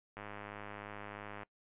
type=click train; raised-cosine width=0.5 ms; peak=-30 dBFS; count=131; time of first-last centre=0.17-1.432 s; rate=103 Hz; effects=noise-tail reverb RT60 0.1 s tail -22 dB re dry + resampled to 8000 Hz